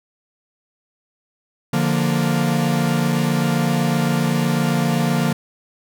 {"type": "chord", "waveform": "45% pulse", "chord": "Bb major", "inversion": "first", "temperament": "equal", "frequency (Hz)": [146.83, 174.61, 233.1], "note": ["D3", "F3", "Bb3"], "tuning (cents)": [0, 0, 0], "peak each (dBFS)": -21, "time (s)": [1.73, 5.33], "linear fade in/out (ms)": 5, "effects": []}